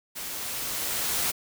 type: noise with level ramp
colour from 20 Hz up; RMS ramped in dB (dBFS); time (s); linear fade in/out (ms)
white; -36 to -26; 0.15-1.32; 20
effects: none